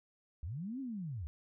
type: linear two-way sweep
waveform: sine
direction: up then down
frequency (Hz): 65.41 to 277.2 to 67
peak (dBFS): -38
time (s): 0.43-1.27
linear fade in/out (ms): 0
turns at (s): 0.8
effects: none